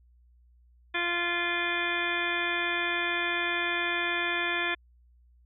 harmonic tone, 346.9 Hz, F4, 12 cents flat, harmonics 1 / 2 / 3 / 4 / 5 / 6 / 7 / 9 / 10, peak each -36 / -38 / -37 / -38 / -31 / -36 / -33 / -42 / -37 dBFS, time 0.94-4.75 s, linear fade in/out 10 ms, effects added 60 Hz sine -57 dBFS peak until 5.45 s

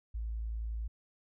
sine tone, 55.5 Hz, A1, 16 cents sharp, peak -34 dBFS, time 0.14-0.88 s, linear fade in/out 10 ms, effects none

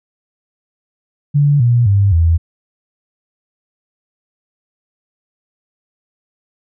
sine tone with pitch steps, 144.4 / 120.03 / 99.77 / 82.94 Hz, D3 / B2 / G2 / E2, -29 / -49 / +31 / +11 cents, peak -8 dBFS, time 1.34-2.38 s, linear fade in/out 20 ms, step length 260 ms, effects none

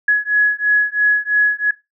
sine beating tone pair, 1682 / 1685 Hz, G#6 / G#6, +22 / +25 cents, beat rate 3 Hz, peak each -15 dBFS, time 0.08-1.71 s, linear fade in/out 5 ms, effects noise-tail reverb RT60 0.2 s tail -19 dB re dry

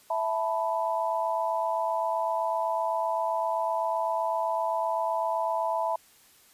sine chord, E suspended fourth, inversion none, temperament equal, 659.3 / 880 / 987.8 Hz, E5 / A5 / B5, 0 / 0 / 0 cents, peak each -29 / -30 / -30 dBFS, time 0.1-5.96 s, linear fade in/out 5 ms, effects white hiss -58 dBFS RMS until 6.53 s + resampled to 32000 Hz

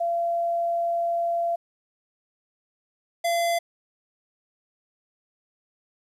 sine / square tone pair in turn, 683 / 683 Hz, F5 / F5, -39 / -39 cents, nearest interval unison, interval 0 cents, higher neither, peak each -22 dBFS, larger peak neither, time 0-1.56 / 3.24-3.59 s, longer first, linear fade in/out 10 ms, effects resampled to 32000 Hz + 10-bit

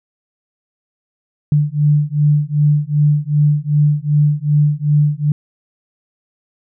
sine beating tone pair, 146.83 / 149.43 Hz, D3 / D3, 0 / +30 cents, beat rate 2.6 Hz, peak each -14 dBFS, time 1.52-5.32 s, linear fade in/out 2 ms, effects none

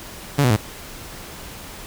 sawtooth tone with pitch steps, 142.9 / 123.69 / 107.05 Hz, D3 / B2 / A2, -47 / +3 / -47 cents, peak -10 dBFS, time 0.38-0.566 s, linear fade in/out 10 ms, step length 62 ms, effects pink hiss -37 dBFS RMS until 1.86 s

